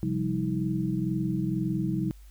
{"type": "tone cluster", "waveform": "sine", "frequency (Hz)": [131.4, 173.8, 195.8, 318.1], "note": ["C3", "F3", "G3", "D#4"], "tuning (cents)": [8, -8, -2, 38], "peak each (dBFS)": -31, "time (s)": [0.03, 2.11], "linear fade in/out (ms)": 0, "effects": ["added 50 Hz sine -46 dBFS peak until 2.3 s", "white hiss -62 dBFS RMS until 2.3 s"]}